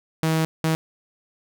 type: tone bursts at uneven times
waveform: sawtooth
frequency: 160.1 Hz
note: D#3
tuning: 50 cents sharp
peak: -15 dBFS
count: 2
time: 0.23-0.45 / 0.64-0.75 s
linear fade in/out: 0 ms
effects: none